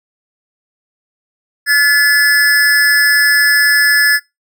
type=tone with amplitude modulation; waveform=square; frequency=1716 Hz; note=A6; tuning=44 cents flat; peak=-5 dBFS; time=1.66-4.2 s; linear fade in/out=50 ms; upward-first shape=sine; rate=290 Hz; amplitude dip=60%; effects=noise-tail reverb RT60 0.2 s tail -22 dB re dry